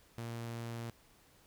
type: tone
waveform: sawtooth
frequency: 116.54 Hz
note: A#2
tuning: in tune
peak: -36 dBFS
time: 0.18-0.9 s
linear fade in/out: 0 ms
effects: pink hiss -65 dBFS RMS until 1.46 s